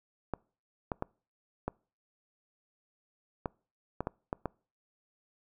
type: clicks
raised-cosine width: 1 ms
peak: -18 dBFS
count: 9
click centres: 0.337 / 0.918 / 1.024 / 1.68 / 3.458 / 4.006 / 4.071 / 4.329 / 4.457 s
effects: noise-tail reverb RT60 0.4 s tail -26 dB re dry